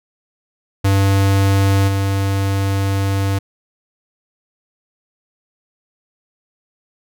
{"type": "tone with level steps", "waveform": "square", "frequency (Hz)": 98, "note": "G2", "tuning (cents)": 0, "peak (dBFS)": [-12, -16], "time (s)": [0.84, 3.39], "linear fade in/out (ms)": 10, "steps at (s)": 1.87, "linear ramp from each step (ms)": 20, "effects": []}